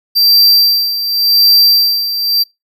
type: tone with tremolo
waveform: square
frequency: 4699 Hz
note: D8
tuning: in tune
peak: -5 dBFS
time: 0.15-2.44 s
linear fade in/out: 20 ms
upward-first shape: sine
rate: 0.89 Hz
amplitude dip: 70%
effects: noise-tail reverb RT60 0.2 s tail -25 dB re dry